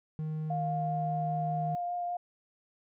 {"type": "tone", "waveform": "triangle", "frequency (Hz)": 155.56, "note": "D#3", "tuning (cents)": 0, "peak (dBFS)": -30, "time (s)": [0.19, 1.75], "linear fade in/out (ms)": 0}
{"type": "tone with vibrato", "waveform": "sine", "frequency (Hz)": 705, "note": "F5", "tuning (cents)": 16, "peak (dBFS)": -31, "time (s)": [0.5, 2.17], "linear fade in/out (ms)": 5, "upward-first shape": "triangle", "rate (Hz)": 5, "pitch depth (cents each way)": 12}
{"effects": []}